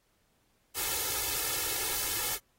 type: noise with comb filter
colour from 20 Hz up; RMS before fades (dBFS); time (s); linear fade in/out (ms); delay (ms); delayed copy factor
white; -32; 0.74-2.39; 50; 2.3; +0.9
effects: pink hiss -72 dBFS RMS until 2.58 s + AAC 48 kbps